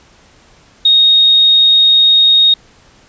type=tone; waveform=sine; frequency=3729 Hz; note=A#7; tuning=in tune; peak=-5 dBFS; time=0.85-2.54 s; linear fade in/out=5 ms; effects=pink hiss -46 dBFS RMS until 3.08 s + resampled to 16000 Hz